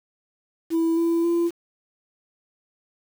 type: tone with pitch steps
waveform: sine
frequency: 329.1 / 334.9 / 340.7 Hz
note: E4 / E4 / F4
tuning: -3 / +27 / -43 cents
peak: -16 dBFS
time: 0.7-1.51 s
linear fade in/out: 50 ms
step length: 270 ms
effects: tanh soft clip ceiling -17 dBFS + 7-bit